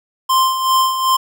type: tone with tremolo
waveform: square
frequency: 1046.5 Hz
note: C6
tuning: in tune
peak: -11 dBFS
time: 0.29-1.17 s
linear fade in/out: 10 ms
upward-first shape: sine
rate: 2.6 Hz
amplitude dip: 60%
effects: none